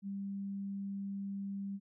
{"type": "tone", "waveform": "sine", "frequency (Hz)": 197.8, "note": "G3", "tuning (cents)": 16, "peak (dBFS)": -37, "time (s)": [0.02, 1.8], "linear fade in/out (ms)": 50, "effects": []}